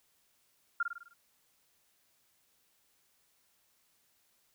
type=tone with echo; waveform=sine; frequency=1396.9 Hz; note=F6; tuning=in tune; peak=-27 dBFS; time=0.8-0.83 s; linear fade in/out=5 ms; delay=51 ms; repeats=6; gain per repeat=-5 dB; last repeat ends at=1.136 s; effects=white hiss -72 dBFS RMS until 4.54 s